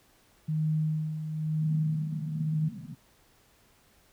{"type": "tone with tremolo", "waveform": "sine", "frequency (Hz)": 155.56, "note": "D#3", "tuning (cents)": 0, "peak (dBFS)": -24, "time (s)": [0.48, 2.69], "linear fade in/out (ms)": 10, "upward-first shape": "sine", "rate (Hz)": 1, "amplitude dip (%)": 60}
{"type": "band-pass noise", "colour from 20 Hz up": "white", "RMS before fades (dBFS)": -41, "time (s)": [1.61, 2.95], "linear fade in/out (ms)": 5, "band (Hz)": [120, 240], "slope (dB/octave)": 96}
{"effects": ["pink hiss -63 dBFS RMS until 4.12 s"]}